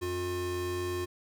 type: tone pair together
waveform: square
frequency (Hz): 89.82 / 357.4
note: F2 / F4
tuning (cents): +49 / +40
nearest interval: 2 octaves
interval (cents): 2391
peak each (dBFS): -38 / -33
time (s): 0.01-1.06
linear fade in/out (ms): 20
effects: none